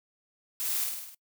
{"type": "noise with echo", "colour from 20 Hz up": "blue", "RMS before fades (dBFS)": -32, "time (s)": [0.6, 0.84], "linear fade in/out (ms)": 0, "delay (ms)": 51, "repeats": 6, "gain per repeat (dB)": -3, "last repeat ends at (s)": 1.146, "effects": ["noise-tail reverb RT60 0.1 s tail -23 dB re dry"]}